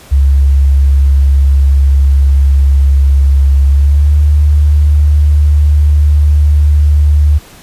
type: tone with pitch glide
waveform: sine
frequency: 68.9 to 73.85 Hz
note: C#2 to D2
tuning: -10 to +10 cents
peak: -4 dBFS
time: 0.11-7.39 s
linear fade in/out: 20 ms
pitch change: +120 cents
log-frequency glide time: 3.65-4.16 s
effects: pink hiss -37 dBFS RMS until 7.62 s + resampled to 32000 Hz